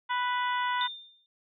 harmonic tone, 493.9 Hz, B4, in tune, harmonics 2 / 3 / 4 / 5 / 6 / 7, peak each -28 / -34 / -36 / -47 / -41 / -41 dBFS, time 0.09-0.88 s, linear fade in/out 20 ms
sine tone with exponential decay, 3607 Hz, A7, 42 cents sharp, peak -28 dBFS, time 0.81-1.26 s, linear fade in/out 1 ms, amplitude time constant 96 ms
effects none

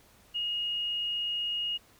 sine tone, 2868 Hz, F7, 45 cents sharp, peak -29 dBFS, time 0.34-1.78 s, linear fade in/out 20 ms, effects pink hiss -60 dBFS RMS until 1.99 s

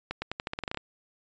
accelerating click train, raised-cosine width 0.3 ms, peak -16 dBFS, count 12, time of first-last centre 0.11-0.773 s, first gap 110 ms, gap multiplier 0.87, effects resampled to 16000 Hz

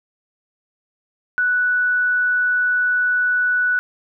sine tone, 1480 Hz, F#6, in tune, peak -15 dBFS, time 1.38-3.79 s, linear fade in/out 0 ms, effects none

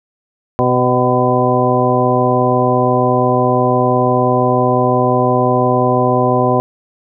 harmonic tone with a mistuned harmonic, 125.8 Hz, B2, 32 cents sharp, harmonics 1 / 2 / 3 / 4 / 5 / 6 / 8, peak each -18 / -18 / -18 / -18 / -18 / -18 / -18 dBFS, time 0.59-6.6 s, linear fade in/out 0 ms, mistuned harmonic 5, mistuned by -32 cents, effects none

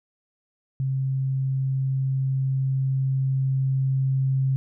sine tone with level ramp, 133.5 Hz, C3, 35 cents sharp, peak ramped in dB -22 to -19 dBFS, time 0.8-4.56 s, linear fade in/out 0 ms, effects none

